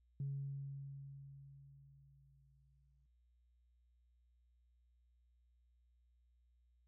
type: tone with exponential decay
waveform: sine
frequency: 138.59 Hz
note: C#3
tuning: in tune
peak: -37 dBFS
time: 0.2-3.06 s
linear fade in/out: 2 ms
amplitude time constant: 620 ms
effects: tanh soft clip ceiling -34 dBFS + added 60 Hz sine -70 dBFS peak until 6.87 s